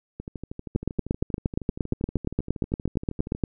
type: two click trains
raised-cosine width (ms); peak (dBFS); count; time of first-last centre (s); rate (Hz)
3; -21 / -10; 41 / 24; 0.2-3.35 / 0.76-3.438; 12.7 / 8.59
effects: none